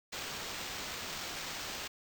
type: noise with sample-and-hold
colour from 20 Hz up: blue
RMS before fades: -41 dBFS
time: 0.12-1.88 s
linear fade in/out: 10 ms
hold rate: 11025 Hz
effects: none